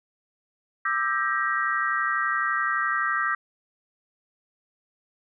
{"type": "chord", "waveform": "sine", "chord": "E half-diminished seventh", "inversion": "third", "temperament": "just", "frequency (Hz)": [1186.7, 1318.5, 1582.2, 1898.7], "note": ["D6", "E6", "G6", "Bb6"], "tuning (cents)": [18, 0, 16, 31], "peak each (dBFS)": -28, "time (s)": [0.85, 3.35], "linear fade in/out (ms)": 5, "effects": []}